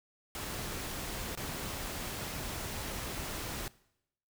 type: noise with dropouts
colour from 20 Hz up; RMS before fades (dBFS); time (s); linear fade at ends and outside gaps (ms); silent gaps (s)
pink; -39; 0.35-3.68; 1; 1.352-1.374
effects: noise-tail reverb RT60 0.8 s tail -21 dB re dry